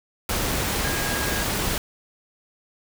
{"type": "tone in noise", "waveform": "sine", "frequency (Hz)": 1634, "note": "G#6", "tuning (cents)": -29, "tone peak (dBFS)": -31, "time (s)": [0.84, 1.43], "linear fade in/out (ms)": 2, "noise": "pink", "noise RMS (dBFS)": -25, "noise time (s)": [0.29, 1.78], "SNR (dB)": -9, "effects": []}